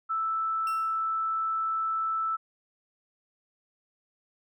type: tone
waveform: sine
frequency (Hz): 1318.5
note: E6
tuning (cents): 0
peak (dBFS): -26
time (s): 0.09-2.37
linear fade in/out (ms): 20
type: tone with exponential decay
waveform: sawtooth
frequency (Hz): 2724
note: F7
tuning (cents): -44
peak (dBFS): -35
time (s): 0.67-1.08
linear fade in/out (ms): 1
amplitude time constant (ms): 89
effects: none